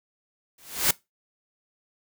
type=noise with exponential growth; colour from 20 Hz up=white; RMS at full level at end=-17 dBFS; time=0.58-0.91 s; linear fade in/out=5 ms; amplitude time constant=71 ms; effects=noise-tail reverb RT60 0.2 s tail -21 dB re dry